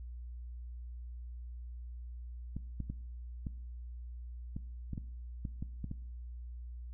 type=clicks; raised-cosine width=5 ms; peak=-26 dBFS; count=11; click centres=2.566 / 2.803 / 2.9 / 3.468 / 4.565 / 4.933 / 4.978 / 5.452 / 5.625 / 5.843 / 5.914 s; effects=noise-tail reverb RT60 0.7 s tail -19 dB re dry + added 60 Hz sine -42 dBFS peak until 6.93 s